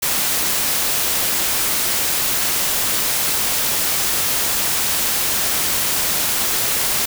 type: noise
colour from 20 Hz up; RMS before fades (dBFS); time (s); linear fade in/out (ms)
white; -19; 0.02-7.06; 10
effects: none